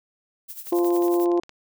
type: noise with tremolo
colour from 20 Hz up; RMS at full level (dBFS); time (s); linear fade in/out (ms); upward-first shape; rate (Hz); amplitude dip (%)
violet; -35; 0.48-1.26; 20; sine; 11; 75
type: click train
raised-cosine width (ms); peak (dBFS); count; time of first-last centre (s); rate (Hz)
0.2; -27; 15; 0.67-1.494; 17
type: harmonic tone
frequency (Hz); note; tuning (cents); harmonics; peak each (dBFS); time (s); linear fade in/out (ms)
173.7; F3; -9; 2 / 3 / 4 / 5 / 6; -18 / -32 / -30 / -36 / -35; 0.72-1.4; 5
effects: none